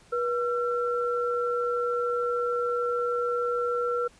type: tone pair together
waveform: sine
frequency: 483.6 / 1353.3 Hz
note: B4 / E6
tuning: -36 / +45 cents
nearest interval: octave + tritone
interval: 1781 cents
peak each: -26 / -29 dBFS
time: 0.12-4.08 s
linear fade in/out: 10 ms
effects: pink hiss -57 dBFS RMS until 4.19 s + resampled to 22050 Hz